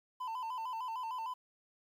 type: tone with vibrato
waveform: triangle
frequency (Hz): 952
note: A#5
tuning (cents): +36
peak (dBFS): -35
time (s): 0.2-1.34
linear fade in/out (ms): 10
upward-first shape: square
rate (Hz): 6.6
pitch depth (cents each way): 100
effects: 11-bit